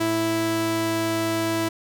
sawtooth tone pair together, 110 / 329.6 Hz, A2 / E4, 0 / 0 cents, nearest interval octave + perfect fifth, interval 1900 cents, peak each -27 / -18 dBFS, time 0-1.69 s, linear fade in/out 10 ms, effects none

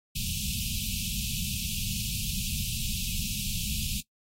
pink band-stop noise, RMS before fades -32 dBFS, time 0.15-4.01 s, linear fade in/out 10 ms, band 220 to 2500 Hz, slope 96 dB/octave, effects noise-tail reverb RT60 0.1 s tail -18 dB re dry + AAC 48 kbps

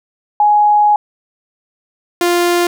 sine / sawtooth tone pair in turn, 835 / 349.2 Hz, G#5 / F4, +9 / 0 cents, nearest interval octave + minor third, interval 1509 cents, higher first, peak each -7 dBFS, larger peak neither, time 0.4-0.96 / 2.21-2.67 s, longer first, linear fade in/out 2 ms, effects none

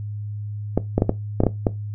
clicks, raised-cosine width 2 ms, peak -3 dBFS, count 8, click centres 0.776 / 0.98 / 1.021 / 1.094 / 1.404 / 1.436 / 1.467 / 1.668 s, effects noise-tail reverb RT60 0.2 s tail -17 dB re dry + added 104 Hz sine -27 dBFS peak until 1.94 s

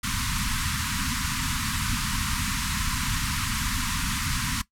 pink band-stop noise, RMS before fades -27 dBFS, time 0.03-4.62 s, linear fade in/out 10 ms, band 270 to 940 Hz, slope 96 dB/octave, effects noise-tail reverb RT60 0.1 s tail -17 dB re dry + low-pass 12000 Hz 12 dB/octave

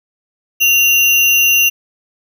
sine tone with sample-and-hold, 2776 Hz, F7, 11 cents flat, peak -8 dBFS, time 0.6-1.7 s, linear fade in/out 20 ms, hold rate 8820 Hz, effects none

